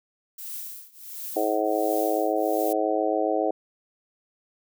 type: noise with tremolo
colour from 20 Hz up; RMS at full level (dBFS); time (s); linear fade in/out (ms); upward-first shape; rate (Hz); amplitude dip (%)
violet; -34; 0.38-2.73; 5; triangle; 1.4; 95
type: harmonic tone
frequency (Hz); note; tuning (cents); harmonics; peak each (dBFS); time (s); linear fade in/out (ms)
107.3; A2; -43; 3 / 4 / 5 / 6 / 7; -28 / -28 / -28 / -28 / -28; 1.36-3.51; 5
effects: none